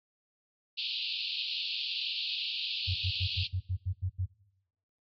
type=band-pass noise; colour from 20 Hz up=white; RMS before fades=-35 dBFS; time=0.77-3.48 s; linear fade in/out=20 ms; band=2600 to 4600 Hz; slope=96 dB/octave
type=tone bursts; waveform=sine; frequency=92.5 Hz; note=F#2; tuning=in tune; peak=-28 dBFS; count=9; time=2.87-4.263 s; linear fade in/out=20 ms; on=81 ms; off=83 ms
effects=noise-tail reverb RT60 0.9 s tail -23 dB re dry + AAC 32 kbps